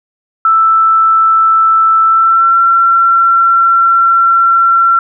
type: tone with pitch glide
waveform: sine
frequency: 1323 to 1357.8 Hz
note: E6 to F6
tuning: +6 to -49 cents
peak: -5 dBFS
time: 0.45-4.99 s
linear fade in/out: 2 ms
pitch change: +45 cents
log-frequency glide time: 2.04-2.57 s
effects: none